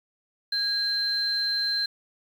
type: tone pair together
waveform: sine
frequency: 1636 / 4122 Hz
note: G#6 / C8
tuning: -26 / -27 cents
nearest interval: octave + major third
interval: 1599 cents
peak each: -32 / -24 dBFS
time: 0.52-1.86 s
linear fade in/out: 5 ms
effects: 8-bit